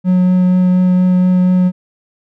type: tone with vibrato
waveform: triangle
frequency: 182.4 Hz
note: F#3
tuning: 24 cents flat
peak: -6 dBFS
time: 0.04-1.72 s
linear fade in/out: 50 ms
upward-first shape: triangle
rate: 4.2 Hz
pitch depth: 9 cents each way
effects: none